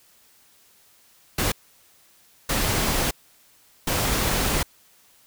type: noise bursts at uneven times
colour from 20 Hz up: pink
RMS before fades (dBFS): -23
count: 3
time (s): 1.38-1.52 / 2.49-3.11 / 3.87-4.63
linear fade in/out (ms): 5
effects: white hiss -57 dBFS RMS until 5.26 s